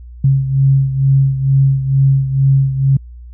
sine beating tone pair, 135.5 / 137.7 Hz, C#3 / C#3, -39 / -11 cents, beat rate 2.2 Hz, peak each -10 / -16 dBFS, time 0.24-2.97 s, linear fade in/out 5 ms, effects added 60 Hz sine -31 dBFS peak until 3.33 s

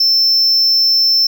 triangle tone, 5330 Hz, E8, 18 cents sharp, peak -8 dBFS, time 0-1.27 s, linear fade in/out 5 ms, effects none

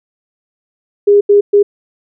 sine tone bursts at uneven times, 407.8 Hz, G#4, 32 cents flat, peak -4 dBFS, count 3, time 1.07-1.21 / 1.29-1.41 / 1.53-1.63 s, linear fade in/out 10 ms, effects none

